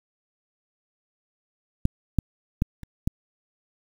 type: clicks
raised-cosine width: 5 ms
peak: -7 / -7 / -8 / -26 / -10 dBFS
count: 5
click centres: 1.854 / 2.187 / 2.621 / 2.833 / 3.075 s
effects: 7-bit